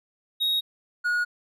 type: tone pair in turn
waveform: triangle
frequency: 3771 / 1448.1 Hz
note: A#7 / F#6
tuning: +19 / -38 cents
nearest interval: octave + perfect fourth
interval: 1657 cents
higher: first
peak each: -20 dBFS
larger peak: neither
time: 0.4-0.61 / 1.04-1.25 s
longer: neither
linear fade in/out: 20 ms
effects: none